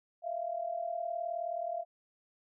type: tone pair together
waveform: sine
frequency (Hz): 651 / 690.2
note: E5 / F5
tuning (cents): -22 / -21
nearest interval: minor second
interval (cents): 101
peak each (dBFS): -38 / -35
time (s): 0.22-1.85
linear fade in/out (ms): 50
effects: none

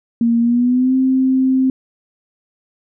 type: tone with pitch glide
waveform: sine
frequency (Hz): 233.1 to 261.6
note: A#3 to C4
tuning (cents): 0 to 0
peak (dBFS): -11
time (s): 0.21-1.7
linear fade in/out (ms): 2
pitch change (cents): +200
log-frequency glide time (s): 0.4-0.95
effects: none

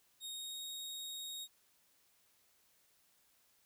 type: tone with pitch glide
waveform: sawtooth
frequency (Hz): 3729 to 3755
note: A#7 to A#7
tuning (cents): 0 to +12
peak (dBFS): -40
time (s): 0.2-1.48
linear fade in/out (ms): 50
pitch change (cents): +12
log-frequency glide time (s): 0.32-0.63
effects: white hiss -72 dBFS RMS until 3.65 s

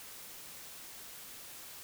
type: silence
effects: white hiss -49 dBFS RMS until 1.83 s

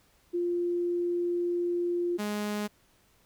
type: tone pair in turn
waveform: sine / sawtooth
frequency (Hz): 349.2 / 208.4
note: F4 / G#3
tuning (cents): 0 / +6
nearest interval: major sixth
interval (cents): 894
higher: first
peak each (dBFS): -26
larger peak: neither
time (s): 0.33-2.18 / 2.18-2.68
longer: first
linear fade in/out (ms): 20
effects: pink hiss -65 dBFS RMS until 3.25 s

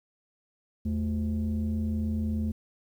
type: tone pair together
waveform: sine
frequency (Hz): 81.5 / 217.6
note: E2 / A3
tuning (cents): -19 / -19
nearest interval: octave + perfect fourth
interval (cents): 1700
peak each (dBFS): -27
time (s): 0.85-2.52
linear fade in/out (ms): 10
effects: tanh soft clip ceiling -23 dBFS + 10-bit

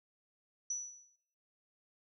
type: tone with exponential decay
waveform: sine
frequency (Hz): 5920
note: F#8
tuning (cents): 0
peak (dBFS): -32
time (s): 0.7-1.16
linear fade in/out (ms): 5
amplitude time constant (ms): 100
effects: noise-tail reverb RT60 0.8 s tail -17 dB re dry

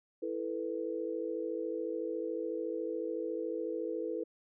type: chord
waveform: sine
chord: E suspended fourth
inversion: none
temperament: equal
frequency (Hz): 329.6 / 440 / 493.9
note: E4 / A4 / B4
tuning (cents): 0 / 0 / 0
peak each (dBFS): -38 / -38 / -38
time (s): 0.22-4.24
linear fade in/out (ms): 10
effects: none

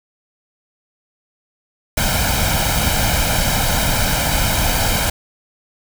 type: noise with comb filter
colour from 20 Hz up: pink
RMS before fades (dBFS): -17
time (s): 1.97-5.1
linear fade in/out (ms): 5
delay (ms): 1.3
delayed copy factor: +0.7
effects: none

